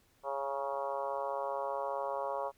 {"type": "harmonic tone with a mistuned harmonic", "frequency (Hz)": 138.59, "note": "C#3", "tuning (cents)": 0, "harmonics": [3, 4, 5, 6, 7, 8, 9, 10], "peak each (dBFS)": [-44, -37, -42, -42, -40, -42, -51, -54], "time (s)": [0.23, 2.52], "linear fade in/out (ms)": 50, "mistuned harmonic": 7, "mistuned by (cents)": -27, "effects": ["pink hiss -69 dBFS RMS until 2.57 s"]}